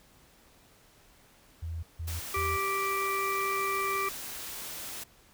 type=tone bursts; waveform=sine; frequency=82.41 Hz; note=E2; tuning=in tune; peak=-33 dBFS; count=3; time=1.62-2.57 s; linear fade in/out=10 ms; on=210 ms; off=160 ms
type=noise; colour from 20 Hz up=white; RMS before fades=-40 dBFS; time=2.07-5.04 s; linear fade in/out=10 ms
type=harmonic tone; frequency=391 Hz; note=G4; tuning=4 cents flat; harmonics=1 / 3 / 5 / 6; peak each=-35 / -30 / -40 / -35 dBFS; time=2.34-4.09 s; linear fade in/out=5 ms
effects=pink hiss -60 dBFS RMS until 5.33 s